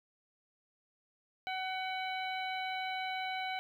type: harmonic tone with a mistuned harmonic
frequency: 751 Hz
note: F#5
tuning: 26 cents sharp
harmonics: 1 / 2 / 3 / 4 / 5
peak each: -37 / -44 / -41 / -46 / -47 dBFS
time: 1.47-3.59 s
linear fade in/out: 0 ms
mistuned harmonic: 5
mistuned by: +93 cents
effects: 11-bit